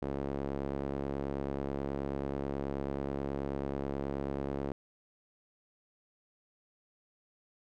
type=tone with band-pass filter; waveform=sawtooth; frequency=69.3 Hz; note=C#2; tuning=in tune; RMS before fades=-36 dBFS; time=0.02-4.72 s; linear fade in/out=0 ms; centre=410 Hz; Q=1.1; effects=none